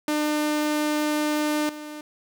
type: tone with level steps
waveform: sawtooth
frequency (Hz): 300.9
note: D4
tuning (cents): +42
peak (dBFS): -18 / -31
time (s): 0.08-2.01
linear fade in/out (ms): 2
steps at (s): 1.69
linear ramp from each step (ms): 2
effects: none